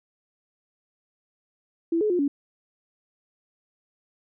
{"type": "tone with pitch steps", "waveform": "sine", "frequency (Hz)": [333.1, 425.3, 355.4, 283.1], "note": ["E4", "G#4", "F4", "C#4"], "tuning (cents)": [18, 41, 30, 37], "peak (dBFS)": -20, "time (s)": [1.92, 2.28], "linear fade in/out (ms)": 5, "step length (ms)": 90, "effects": []}